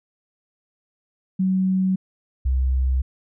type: tone pair in turn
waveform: sine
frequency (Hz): 188 / 64.87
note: F#3 / C2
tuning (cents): +28 / -14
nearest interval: octave + tritone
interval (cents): 1842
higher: first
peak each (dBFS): -17 / -17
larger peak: neither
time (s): 1.39-1.96 / 2.45-3.02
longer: neither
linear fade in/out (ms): 10
effects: none